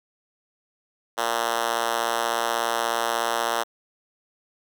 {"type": "tone with high-pass filter", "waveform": "5% pulse", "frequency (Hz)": 116.54, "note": "A#2", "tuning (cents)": 0, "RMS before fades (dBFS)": -25, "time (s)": [1.17, 3.64], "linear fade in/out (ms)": 20, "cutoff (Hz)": 570, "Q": 0.92, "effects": []}